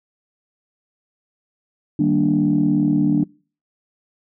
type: chord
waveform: sine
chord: Eb major seventh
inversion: none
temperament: equal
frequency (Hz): 155.56 / 196 / 233.1 / 293.7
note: Eb3 / G3 / Bb3 / D4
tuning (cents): 0 / 0 / 0 / 0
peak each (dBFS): -21 / -21 / -21 / -16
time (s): 1.99-3.24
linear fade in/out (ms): 5
effects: noise-tail reverb RT60 0.4 s tail -25 dB re dry + tanh soft clip ceiling -7 dBFS